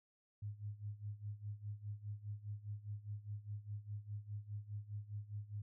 sine tone with tremolo, 103.83 Hz, G#2, in tune, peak -40 dBFS, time 0.42-5.62 s, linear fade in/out 5 ms, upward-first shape sine, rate 4.9 Hz, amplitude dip 85%, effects none

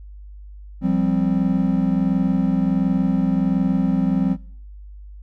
triangle chord, F suspended second, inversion none, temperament equal, 174.61 / 196 / 261.6 Hz, F3 / G3 / C4, 0 / 0 / 0 cents, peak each -19 dBFS, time 0.81-4.37 s, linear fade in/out 50 ms, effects noise-tail reverb RT60 0.5 s tail -21 dB re dry + added 50 Hz sine -36 dBFS peak until 5.22 s

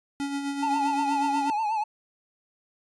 square tone with tremolo, 280.6 Hz, C#4, 21 cents sharp, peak -27 dBFS, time 0.2-1.5 s, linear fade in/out 0 ms, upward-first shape sine, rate 7.9 Hz, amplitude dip 45%
triangle tone with vibrato, 864 Hz, A5, 32 cents flat, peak -22 dBFS, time 0.62-1.84 s, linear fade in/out 10 ms, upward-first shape triangle, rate 8.3 Hz, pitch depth 91 cents each way
effects resampled to 24000 Hz

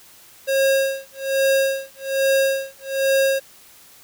square tone with tremolo, 541 Hz, C#5, 42 cents flat, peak -15 dBFS, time 0.47-3.4 s, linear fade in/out 20 ms, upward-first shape sine, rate 1.2 Hz, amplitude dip 100%, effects white hiss -48 dBFS RMS until 4.03 s

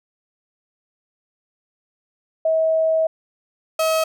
sine / 35% pulse tone pair in turn, 642 / 639.6 Hz, E5 / D#5, -46 / +48 cents, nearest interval unison, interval 6 cents, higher first, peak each -15 dBFS, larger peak neither, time 2.45-3.07 / 3.79-4.04 s, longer first, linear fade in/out 5 ms, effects none

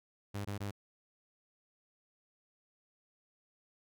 sawtooth tone bursts, 101 Hz, G#2, 48 cents flat, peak -33 dBFS, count 3, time 0.34-0.712 s, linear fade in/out 10 ms, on 110 ms, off 21 ms, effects none

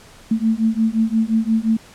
sine beating tone pair, 220 / 225.7 Hz, A3 / A3, 0 / +44 cents, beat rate 5.7 Hz, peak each -18 dBFS, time 0.31-1.77 s, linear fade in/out 5 ms, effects pink hiss -45 dBFS RMS until 1.94 s + low-pass 10000 Hz 12 dB/octave

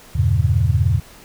sine chord, E diminished seventh, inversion none, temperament just, 82.41 / 98.89 / 118.67 / 142.4 Hz, E2 / G2 / Bb2 / Db3, 0 / +16 / +31 / +47 cents, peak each -18 / -18 / -19 / -22 dBFS, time 0.15-1 s, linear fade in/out 10 ms, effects pink hiss -44 dBFS RMS until 1.24 s

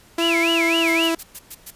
sawtooth tone with pitch glide, 335.2 to 329.8 Hz, E4 to E4, +29 to +1 cents, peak -15 dBFS, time 0.18-1.15 s, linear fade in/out 5 ms, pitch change -28 cents, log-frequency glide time 0.31-1.01 s
sine tone with vibrato, 2496 Hz, D#7, 5 cents sharp, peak -19 dBFS, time 0.19-1.12 s, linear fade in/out 50 ms, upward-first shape sine, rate 3.8 Hz, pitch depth 290 cents each way
blue noise bursts, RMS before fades -33 dBFS, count 6, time 0.87-1.708 s, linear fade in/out 10 ms, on 48 ms, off 110 ms
effects pink hiss -51 dBFS RMS until 1.75 s + resampled to 32000 Hz

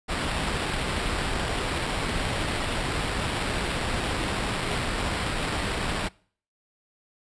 pink noise with sample-and-hold, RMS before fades -28 dBFS, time 0.08-6.09 s, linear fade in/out 20 ms, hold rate 6300 Hz, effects noise-tail reverb RT60 0.5 s tail -24 dB re dry + resampled to 22050 Hz

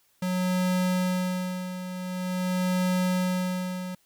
square tone with tremolo, 182.9 Hz, F#3, 20 cents flat, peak -23 dBFS, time 0.22-3.95 s, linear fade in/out 5 ms, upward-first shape sine, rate 0.46 Hz, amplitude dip 70%, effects white hiss -66 dBFS RMS until 4.05 s

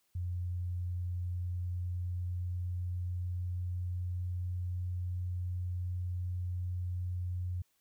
sine tone with pitch glide, 88.9 to 89.73 Hz, F2 to F2, +31 to +47 cents, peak -33 dBFS, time 0.15-7.62 s, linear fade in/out 5 ms, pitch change +16 cents, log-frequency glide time 1.17-4.82 s, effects white hiss -75 dBFS RMS until 7.8 s

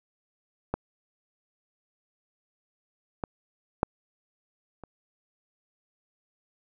clicks, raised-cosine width 1 ms, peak -13 / -16 / -7 / -28 dBFS, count 4, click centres 0.74 / 3.238 / 3.831 / 4.837 s, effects none

